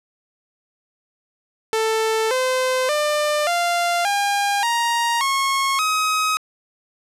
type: tone with pitch steps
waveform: sawtooth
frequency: 442.6 / 514.3 / 597.7 / 694.5 / 807.1 / 937.8 / 1089.8 / 1266.4 Hz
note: A4 / C5 / D5 / F5 / G#5 / A#5 / C#6 / D#6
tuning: +10 / -30 / +30 / -10 / -50 / +10 / -30 / +30 cents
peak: -14 dBFS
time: 1.73-6.37 s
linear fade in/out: 0 ms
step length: 580 ms
effects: low-pass 11000 Hz 12 dB/octave